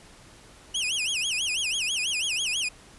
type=tone with vibrato; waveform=sawtooth; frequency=2848 Hz; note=F7; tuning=33 cents sharp; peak=-22 dBFS; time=0.74-2.69 s; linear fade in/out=10 ms; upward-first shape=sine; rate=6.1 Hz; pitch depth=270 cents each way; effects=pink hiss -51 dBFS RMS until 2.98 s + resampled to 24000 Hz